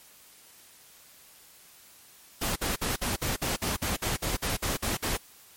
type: noise bursts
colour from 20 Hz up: pink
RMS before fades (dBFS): -29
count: 14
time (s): 2.41-5.173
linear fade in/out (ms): 10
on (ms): 150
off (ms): 51
effects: white hiss -54 dBFS RMS until 5.56 s + MP3 64 kbps